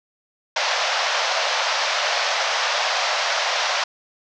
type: band-pass noise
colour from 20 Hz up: pink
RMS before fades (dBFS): -22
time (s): 0.56-3.84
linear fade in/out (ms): 5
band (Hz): 570 to 6000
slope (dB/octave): 48
effects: none